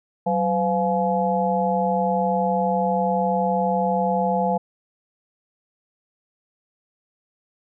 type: tone cluster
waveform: sine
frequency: 188 / 509 / 700 / 848 Hz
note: F#3 / C5 / F5 / G#5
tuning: +28 / -48 / +4 / +36 cents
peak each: -24 dBFS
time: 0.26-4.58 s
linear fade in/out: 10 ms
effects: none